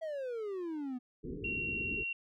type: exponential sweep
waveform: triangle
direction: down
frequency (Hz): 659.3 to 243.2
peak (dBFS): -34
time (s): 0.01-0.99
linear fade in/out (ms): 20
type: low-pass noise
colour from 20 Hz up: white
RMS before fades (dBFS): -42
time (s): 1.23-2.04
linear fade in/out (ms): 20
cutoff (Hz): 450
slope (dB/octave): 96
type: tone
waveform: sine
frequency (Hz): 2743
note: F7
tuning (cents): -32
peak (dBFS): -34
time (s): 1.44-2.13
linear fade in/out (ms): 5
effects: none